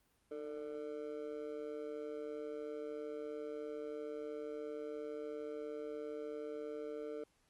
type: tone with amplitude modulation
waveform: triangle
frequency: 448.4 Hz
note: A4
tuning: 33 cents sharp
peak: -35 dBFS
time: 0.31-7.24 s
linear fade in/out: 5 ms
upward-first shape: sine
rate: 143 Hz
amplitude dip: 100%
effects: pink hiss -75 dBFS RMS until 7.49 s + Opus 32 kbps